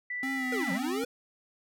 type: tone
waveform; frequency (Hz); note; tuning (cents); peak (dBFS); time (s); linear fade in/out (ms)
sine; 1975.5; B6; 0; -32; 0.1-0.77; 5
type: tone with vibrato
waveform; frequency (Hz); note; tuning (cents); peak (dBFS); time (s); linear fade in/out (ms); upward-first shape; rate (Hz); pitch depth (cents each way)
square; 261.6; C4; 0; -33; 0.23-1.04; 2; sine; 2.8; 44
type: linear two-way sweep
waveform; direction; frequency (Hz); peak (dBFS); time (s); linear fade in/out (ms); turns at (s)
square; down then up; 496.1 to 168.4 to 496.1; -32; 0.52-1.05; 5; 0.72
effects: none